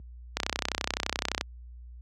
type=click train; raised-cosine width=0.2 ms; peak=-9 dBFS; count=34; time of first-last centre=0.37-1.411 s; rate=31.7 Hz; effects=added 60 Hz sine -27 dBFS peak until 2.01 s + high-pass 150 Hz 12 dB/octave